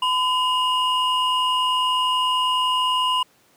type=tone pair together; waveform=triangle; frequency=1011.5 / 2861 Hz; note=B5 / F7; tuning=+41 / +41 cents; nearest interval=octave + tritone; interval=1800 cents; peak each=-18 / -21 dBFS; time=0.02-3.23 s; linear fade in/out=5 ms; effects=pink hiss -58 dBFS RMS until 3.56 s + high-pass 150 Hz 12 dB/octave